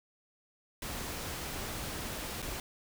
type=noise with dropouts; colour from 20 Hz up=pink; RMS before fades=-39 dBFS; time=0.82-2.6 s; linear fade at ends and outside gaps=2 ms; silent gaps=2.42-2.425 s; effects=none